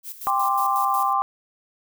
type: noise with tremolo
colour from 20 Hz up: violet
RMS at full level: -34 dBFS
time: 0.03-1.14 s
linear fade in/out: 50 ms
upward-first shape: square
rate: 5.5 Hz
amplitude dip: 70%
type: chord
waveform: sine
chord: G suspended fourth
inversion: none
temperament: equal with one note detuned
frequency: 792.6 / 1046.5 / 1174.7 Hz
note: G5 / C6 / D6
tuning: +19 / 0 / 0 cents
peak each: -23 dBFS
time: 0.27-1.22 s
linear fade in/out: 0 ms
effects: none